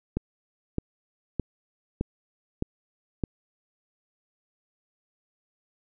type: click train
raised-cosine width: 3 ms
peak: -13 dBFS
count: 6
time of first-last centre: 0.17-3.237 s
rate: 1.63 Hz
effects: none